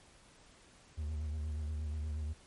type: tone with vibrato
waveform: triangle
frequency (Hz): 76.1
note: D#2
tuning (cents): -38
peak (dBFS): -33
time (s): 0.97-2.34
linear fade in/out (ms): 20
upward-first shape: sine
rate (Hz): 8.4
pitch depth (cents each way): 51
effects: pink hiss -61 dBFS RMS until 2.46 s + MP3 48 kbps